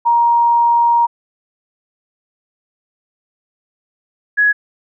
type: tone pair in turn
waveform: sine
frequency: 941 / 1676.7 Hz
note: A#5 / G#6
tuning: +16 / +16 cents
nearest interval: minor seventh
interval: 1000 cents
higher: second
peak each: -9 dBFS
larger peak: neither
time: 0.05-1.07 / 4.37-4.53 s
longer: first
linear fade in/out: 20 ms
effects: none